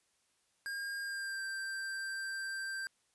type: tone with pitch glide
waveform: square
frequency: 1614 to 1573.5 Hz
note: G#6 to G6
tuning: -50 to +6 cents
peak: -38 dBFS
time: 0.66-2.87 s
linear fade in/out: 0 ms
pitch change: -44 cents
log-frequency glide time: 1.02-1.44 s
effects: white hiss -75 dBFS RMS until 3.14 s + resampled to 24000 Hz